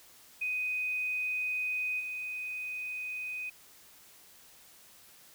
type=tone with level steps; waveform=sine; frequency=2500 Hz; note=D#7; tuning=8 cents sharp; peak=-30 / -35 dBFS; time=0.41-3.5 s; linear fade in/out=10 ms; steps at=1.99 s; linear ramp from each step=20 ms; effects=white hiss -57 dBFS RMS until 5.34 s